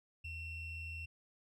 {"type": "ring-modulated tone", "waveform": "triangle", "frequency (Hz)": 1317, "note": "E6", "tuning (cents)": -2, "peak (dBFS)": -37, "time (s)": [0.24, 1.06], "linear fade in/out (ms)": 10, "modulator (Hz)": 1400, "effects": []}